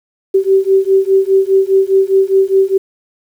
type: beating tone pair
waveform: sine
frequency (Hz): 383.7 / 388.6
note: G4 / G4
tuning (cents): -37 / -15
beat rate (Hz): 4.9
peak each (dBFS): -11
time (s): 0.34-2.78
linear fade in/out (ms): 10
effects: 7-bit